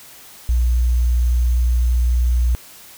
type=tone with sample-and-hold; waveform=sine; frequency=60.5 Hz; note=B1; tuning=35 cents flat; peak=-13 dBFS; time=0.49-2.55 s; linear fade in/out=0 ms; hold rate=6300 Hz; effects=white hiss -42 dBFS RMS until 2.97 s